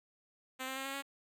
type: tone with pitch steps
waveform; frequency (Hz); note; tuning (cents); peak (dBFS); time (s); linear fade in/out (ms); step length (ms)
5% pulse; 260 / 264.1 / 268.2 / 272.5 / 276.7; C4 / C4 / C4 / C#4 / C#4; -11 / +16 / +43 / -29 / -3; -27; 0.59-1.025; 20; 87
effects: none